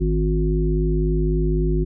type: harmonic tone with a mistuned harmonic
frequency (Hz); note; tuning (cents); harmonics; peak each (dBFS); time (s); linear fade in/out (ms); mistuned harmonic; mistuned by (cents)
51.91; G#1; 0; 1 / 3 / 5 / 7; -19 / -23 / -29 / -24; 0-1.85; 20; 7; -19
effects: none